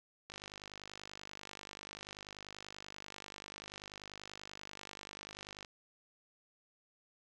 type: click train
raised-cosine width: 0.2 ms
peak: -29 dBFS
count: 270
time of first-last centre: 0.3-5.648 s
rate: 50.3 Hz
effects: none